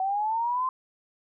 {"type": "linear sweep", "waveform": "sine", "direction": "up", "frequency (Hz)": [750, 1046], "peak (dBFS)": -24, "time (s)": [0, 0.69], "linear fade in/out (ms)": 2, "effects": []}